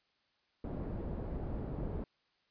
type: low-pass noise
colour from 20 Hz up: pink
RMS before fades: -39 dBFS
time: 0.64-2.04 s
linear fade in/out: 2 ms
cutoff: 500 Hz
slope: 12 dB/octave
effects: white hiss -75 dBFS RMS until 2.5 s + resampled to 11025 Hz